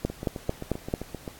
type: two click trains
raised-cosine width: 2 ms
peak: -11 / -20 dBFS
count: 5 / 10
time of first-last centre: 0.05-0.939 / 0.1-1.278 s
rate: 4.5 / 7.64 Hz
effects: pink hiss -49 dBFS RMS until 1.39 s + AAC 64 kbps